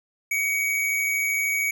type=tone pair together; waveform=square; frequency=2148 / 2261 Hz; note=C7 / C#7; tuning=+45 / +34 cents; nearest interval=minor second; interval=89 cents; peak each=-33 / -23 dBFS; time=0.31-1.71 s; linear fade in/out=5 ms; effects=none